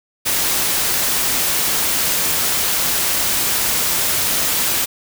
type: noise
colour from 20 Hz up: white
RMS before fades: -18 dBFS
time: 0.25-4.86 s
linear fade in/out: 20 ms
effects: none